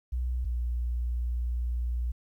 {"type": "tone pair in turn", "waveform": "sine", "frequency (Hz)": [61.8, 59.94], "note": ["B1", "A#1"], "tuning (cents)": [2, 49], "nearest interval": "minor second", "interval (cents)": 53, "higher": "first", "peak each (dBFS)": -27, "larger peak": "neither", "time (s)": [[0.12, 0.45], [0.45, 2.12]], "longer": "second", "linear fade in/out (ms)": 10, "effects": ["11-bit"]}